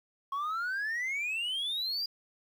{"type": "exponential sweep", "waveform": "sine", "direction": "up", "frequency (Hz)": [1085, 4872], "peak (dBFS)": -28, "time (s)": [0.32, 2.06], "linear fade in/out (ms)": 5, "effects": ["tanh soft clip ceiling -30 dBFS", "10-bit"]}